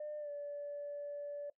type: tone with pitch glide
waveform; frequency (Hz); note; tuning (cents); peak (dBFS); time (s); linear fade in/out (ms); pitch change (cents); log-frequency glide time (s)
sine; 600 to 578.6; D5 to D5; +37 to -26; -39; 0-1.5; 5; -63; 0.19-0.3
effects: noise-tail reverb RT60 0.1 s tail -19 dB re dry + tanh soft clip ceiling -36 dBFS